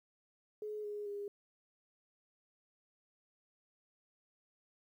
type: tone with pitch steps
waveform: sine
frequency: 424 / 415.3 / 406.7 Hz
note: G#4 / G#4 / G#4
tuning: +36 / 0 / -36 cents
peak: -39 dBFS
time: 0.62-1.28 s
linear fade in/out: 2 ms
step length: 220 ms
effects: 12-bit